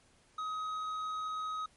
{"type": "tone with tanh clipping", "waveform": "sine", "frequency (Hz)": 1264, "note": "D#6", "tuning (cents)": 27, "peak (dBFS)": -36, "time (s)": [0.38, 1.66], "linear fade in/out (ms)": 5, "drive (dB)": 7, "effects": ["pink hiss -66 dBFS RMS until 1.76 s", "MP3 48 kbps"]}